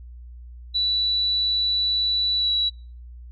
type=tone with pitch glide; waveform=sine; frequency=3951 to 3915 Hz; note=B7 to B7; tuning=0 to -16 cents; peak=-19 dBFS; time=0.74-2.7 s; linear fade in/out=20 ms; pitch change=-16 cents; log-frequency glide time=2.37-2.5 s; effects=noise-tail reverb RT60 0.4 s tail -25 dB re dry + added 60 Hz sine -38 dBFS peak until 3.31 s